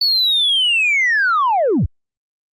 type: linear sweep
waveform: sine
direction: down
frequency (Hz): 4500 to 54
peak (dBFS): -11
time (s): 0.01-1.86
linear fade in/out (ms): 5
effects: tanh soft clip ceiling -10 dBFS + Opus 48 kbps